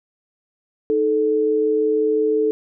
sine tone pair together, 310.8 / 436.7 Hz, D#4 / A4, -2 / -13 cents, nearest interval tritone, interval 589 cents, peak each -23 / -16 dBFS, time 0.9-2.51 s, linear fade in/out 0 ms, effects none

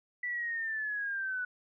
sine linear sweep, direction down, 1975.5 to 1474 Hz, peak -32 dBFS, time 0.23-1.45 s, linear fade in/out 5 ms, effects none

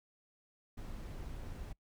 brown noise, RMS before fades -44 dBFS, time 0.77-1.73 s, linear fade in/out 10 ms, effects noise-tail reverb RT60 0.1 s tail -23 dB re dry

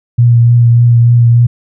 sine tone with vibrato, 118.8 Hz, A#2, 33 cents sharp, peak -3 dBFS, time 0.18-1.47 s, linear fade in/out 10 ms, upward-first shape triangle, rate 3.4 Hz, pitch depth 22 cents each way, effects none

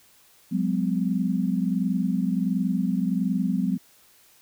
sine tone cluster, 182.2 / 203.6 / 253.1 Hz, F#3 / G#3 / B3, -26 / -34 / +43 cents, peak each -25 / -26 / -27 dBFS, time 0.51-3.78 s, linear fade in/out 20 ms, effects white hiss -57 dBFS RMS until 4.41 s

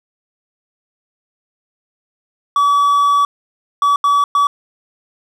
triangle tone bursts at uneven times, 1143 Hz, D6, 47 cents flat, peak -8 dBFS, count 4, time 2.56-3.25 / 3.82-3.96 / 4.04-4.24 / 4.35-4.47 s, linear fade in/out 2 ms, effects none

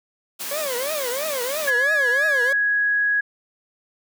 white high-pass noise, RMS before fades -30 dBFS, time 0.39-1.71 s, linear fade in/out 20 ms, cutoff 190 Hz, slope 48 dB/octave
40% pulse tone with vibrato, 550 Hz, C#5, 14 cents flat, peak -24 dBFS, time 0.51-2.53 s, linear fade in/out 5 ms, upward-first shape triangle, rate 3 Hz, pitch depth 270 cents each way
sine tone with pitch glide, 1680 to 1664.5 Hz, G#6 to G#6, +19 to +3 cents, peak -17 dBFS, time 1.67-3.21 s, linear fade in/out 10 ms, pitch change -16 cents, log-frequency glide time 1.83-2.41 s
effects none

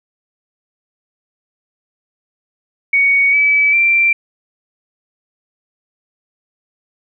sine tone with pitch steps, 2236 / 2295 / 2355 Hz, C#7 / D7 / D7, +14 / -40 / +4 cents, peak -9 dBFS, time 2.93-4.13 s, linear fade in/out 5 ms, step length 400 ms, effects none

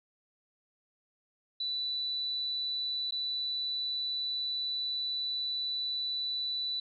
sine tone with dropouts, 3971 Hz, B7, 9 cents sharp, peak -31 dBFS, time 1.6-6.8 s, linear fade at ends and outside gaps 5 ms, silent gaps 3.109-3.121 s, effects none

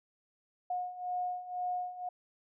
sine beating tone pair, 721 / 723 Hz, F#5 / F#5, -45 / -40 cents, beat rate 2 Hz, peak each -39 / -35 dBFS, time 0.7-2.09 s, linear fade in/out 5 ms, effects none

